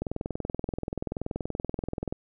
click train, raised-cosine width 2 ms, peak -17 dBFS, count 45, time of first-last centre 0.02-2.125 s, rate 20.9 Hz, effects none

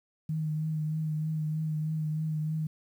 sine tone with vibrato, 155.56 Hz, D#3, in tune, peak -28 dBFS, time 0.29-2.67 s, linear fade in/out 5 ms, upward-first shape triangle, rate 3.2 Hz, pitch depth 30 cents each way, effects 10-bit

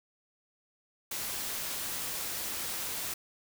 white noise, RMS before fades -36 dBFS, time 1.11-3.14 s, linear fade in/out 5 ms, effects none

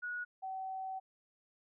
sine tone pair in turn, 1458 / 761.1 Hz, F#6 / F#5, -26 / +49 cents, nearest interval major seventh, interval 1125 cents, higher first, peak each -37 / -38 dBFS, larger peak first, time 0.02-0.25 / 0.42-1 s, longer second, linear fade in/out 20 ms, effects none

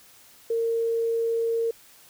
sine tone, 458.9 Hz, A#4, 27 cents flat, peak -22 dBFS, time 0.5-1.71 s, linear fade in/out 5 ms, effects white hiss -53 dBFS RMS until 2.09 s

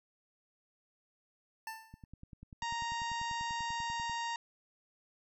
25% pulse tone with exponential decay, 889 Hz, A5, 18 cents sharp, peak -34 dBFS, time 1.67-2.05 s, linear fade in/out 2 ms, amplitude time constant 81 ms
click train, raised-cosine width 5 ms, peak -37 dBFS, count 23, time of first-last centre 1.94-4.097 s, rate 10.2 Hz
harmonic tone, 932.3 Hz, A#5, in tune, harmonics 1 / 2 / 3 / 4 / 5 / 6 / 7 / 8, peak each -36 / -42 / -46 / -48 / -50 / -52 / -53 / -54 dBFS, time 2.62-4.36 s, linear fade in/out 2 ms
effects none

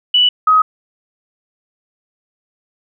sine tone pair in turn, 2960 / 1263.7 Hz, F#7 / D#6, 0 / +26 cents, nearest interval octave + minor third, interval 1474 cents, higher first, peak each -8 / -7 dBFS, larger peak second, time 0.14-0.29 / 0.47-0.62 s, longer neither, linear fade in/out 5 ms, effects none

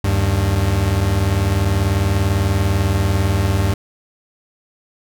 40% pulse tone pair together, 77.78 / 98 Hz, D#2 / G2, 0 / 0 cents, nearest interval major third, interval 400 cents, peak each -19 / -15 dBFS, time 0.04-3.74 s, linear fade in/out 5 ms, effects none

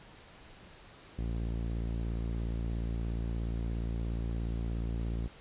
sawtooth tone with low-pass filter, 57 Hz, A#1, 38 cents flat, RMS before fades -34 dBFS, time 1.18-5.28 s, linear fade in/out 10 ms, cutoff 350 Hz, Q 0.72, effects pink hiss -54 dBFS RMS until 5.4 s + resampled to 8000 Hz

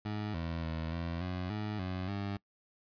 20% pulse tone with pitch steps, 105.4 / 83 / 80.7 / 84.4 / 90.9 / 105.8 / 92.4 / 99.9 Hz, G#2 / E2 / E2 / E2 / F#2 / G#2 / F#2 / G2, +26 / +12 / -36 / +41 / -30 / +33 / -2 / +33 cents, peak -30 dBFS, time 0.05-2.37 s, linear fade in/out 5 ms, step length 290 ms, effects noise-tail reverb RT60 0.1 s tail -23 dB re dry + resampled to 11025 Hz

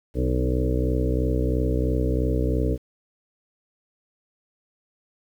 harmonic tone with a mistuned harmonic, 63 Hz, B1, 35 cents sharp, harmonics 1 / 2 / 3 / 4 / 5 / 6 / 7 / 8 / 9, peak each -23 / -27 / -37 / -31 / -29 / -37 / -29 / -33 / -36 dBFS, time 0.14-2.78 s, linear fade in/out 50 ms, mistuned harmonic 5, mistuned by -27 cents, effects 9-bit

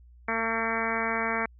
harmonic tone, 226.3 Hz, A3, 49 cents sharp, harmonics 1 / 2 / 3 / 4 / 5 / 6 / 7 / 8 / 9 / 10, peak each -35 / -35 / -35 / -35 / -35 / -35 / -35 / -35 / -35 / -35 dBFS, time 0.28-1.46 s, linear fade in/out 5 ms, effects added 60 Hz sine -50 dBFS peak until 1.59 s

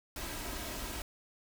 pink noise with comb filter, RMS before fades -40 dBFS, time 0.16-1.02 s, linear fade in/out 2 ms, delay 3.1 ms, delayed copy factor +0.5, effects none

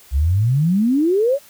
sine exponential sweep, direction up, 63 to 587.3 Hz, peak -13 dBFS, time 0.11-1.39 s, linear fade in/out 50 ms, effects white hiss -47 dBFS RMS until 1.49 s

